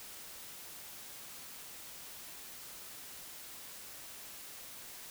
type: silence
effects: white hiss -49 dBFS RMS until 5.1 s